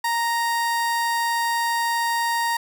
30% pulse tone, 932.3 Hz, A#5, in tune, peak -18 dBFS, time 0.04-2.57 s, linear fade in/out 5 ms, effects none

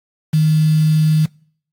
sine tone with quantisation, 155.56 Hz, D#3, in tune, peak -10 dBFS, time 0.33-1.26 s, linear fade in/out 10 ms, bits 5, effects noise-tail reverb RT60 0.6 s tail -26 dB re dry + AAC 64 kbps

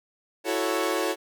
sawtooth chord, F# minor seventh, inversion third, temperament equal, 329.6 / 370 / 440 / 554.4 Hz, E4 / F#4 / A4 / C#5, 0 / 0 / 0 / 0 cents, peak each -26 dBFS, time 0.44-1.16 s, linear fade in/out 50 ms, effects none

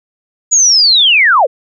sine linear sweep, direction down, 6900 to 436.6 Hz, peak -5 dBFS, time 0.51-1.47 s, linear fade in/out 20 ms, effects none

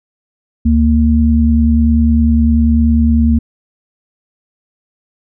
sine tone pair together, 73.42 / 230.3 Hz, D2 / A#3, 0 / -21 cents, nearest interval octave + minor sixth, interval 1979 cents, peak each -10 dBFS, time 0.65-3.39 s, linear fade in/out 10 ms, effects none

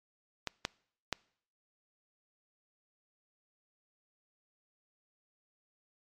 clicks, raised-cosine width 0.2 ms, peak -16 / -13 / -13 dBFS, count 3, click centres 0.473 / 0.651 / 1.127 s, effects noise-tail reverb RT60 0.6 s tail -25 dB re dry + MP3 96 kbps

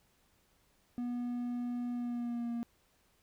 triangle tone with pitch glide, 243 to 235.4 Hz, B3 to A#3, -28 to +17 cents, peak -32 dBFS, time 0.98-2.63 s, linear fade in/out 0 ms, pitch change -55 cents, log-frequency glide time 1.92-2.52 s, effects pink hiss -71 dBFS RMS until 3.22 s

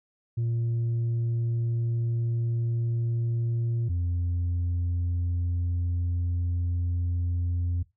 sine tone pair in turn, 116.54 / 87.31 Hz, A#2 / F2, 0 / 0 cents, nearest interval perfect fourth, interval 500 cents, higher first, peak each -22 dBFS, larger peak neither, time 0.37-3.89 / 3.89-7.83 s, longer second, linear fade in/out 10 ms, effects noise-tail reverb RT60 0.2 s tail -20 dB re dry + tanh soft clip ceiling -23 dBFS

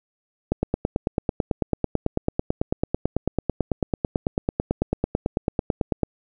click train, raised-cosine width 2 ms, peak -7 dBFS, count 51, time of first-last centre 0.52-6.033 s, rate 9.07 Hz, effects none

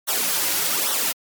white noise with flanger, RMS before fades -22 dBFS, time 0.07-1.13 s, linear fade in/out 20 ms, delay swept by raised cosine 0.41 to 4.61 ms, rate 1.2 Hz, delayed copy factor -0.7, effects high-pass 200 Hz 12 dB/octave + MP3 96 kbps

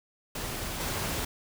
pink noise with level steps, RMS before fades -35 / -32 dBFS, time 0.35-1.25 s, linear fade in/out 5 ms, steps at 0.8 s, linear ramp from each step 5 ms, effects none

